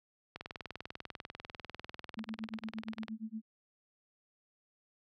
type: click train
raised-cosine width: 0.3 ms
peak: -26 dBFS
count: 56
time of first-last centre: 0.36-3.083 s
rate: 20.2 Hz
type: tone with tremolo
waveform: sine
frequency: 220 Hz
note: A3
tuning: in tune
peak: -36 dBFS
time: 2.17-3.42 s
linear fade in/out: 5 ms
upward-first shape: sine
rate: 8.6 Hz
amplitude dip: 100%
effects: high-pass 60 Hz 12 dB/octave